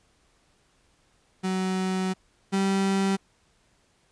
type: tone pair in turn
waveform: 35% pulse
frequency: 187.4 / 194.35 Hz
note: F#3 / G3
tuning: +22 / -15 cents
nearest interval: minor second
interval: 63 cents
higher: second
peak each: -23 / -20 dBFS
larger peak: second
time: 1.43-2.14 / 2.52-3.17 s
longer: first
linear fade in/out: 20 ms
effects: pink hiss -65 dBFS RMS until 4.11 s + resampled to 22050 Hz